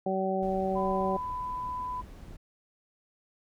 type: harmonic tone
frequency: 190.3 Hz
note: F#3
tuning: 49 cents sharp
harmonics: 1 / 2 / 3 / 4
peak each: -32 / -32 / -32 / -32 dBFS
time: 0.06-1.17 s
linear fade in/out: 5 ms
type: noise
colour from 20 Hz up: brown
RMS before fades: -45 dBFS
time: 0.42-2.37 s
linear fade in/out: 10 ms
type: clicks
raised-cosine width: 3 ms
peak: -37 dBFS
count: 3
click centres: 0.538 / 1.691 / 2.309 s
type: tone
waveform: sine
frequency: 1000 Hz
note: B5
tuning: 21 cents sharp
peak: -32 dBFS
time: 0.75-2.02 s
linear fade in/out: 20 ms
effects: none